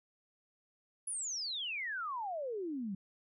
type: exponential sweep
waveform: sine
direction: down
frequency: 10520 to 183.7 Hz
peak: -36 dBFS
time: 1.07-2.95 s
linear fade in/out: 5 ms
effects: none